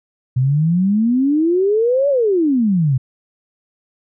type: exponential two-way sweep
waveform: sine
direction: up then down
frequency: 123.47 to 580 to 123.47 Hz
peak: -12 dBFS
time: 0.36-2.98 s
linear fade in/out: 10 ms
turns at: 2.09 s
effects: none